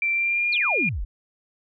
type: tone with pitch glide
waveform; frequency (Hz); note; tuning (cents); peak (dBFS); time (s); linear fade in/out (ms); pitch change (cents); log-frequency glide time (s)
sine; 2349 to 2418; D7 to D7; 0 to +50; -20; 0.02-0.89; 2; +50; 0.12-0.48
type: exponential sweep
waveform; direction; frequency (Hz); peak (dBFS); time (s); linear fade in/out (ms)
sine; down; 4673 to 34.65; -25; 0.52-1.05; 10
effects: none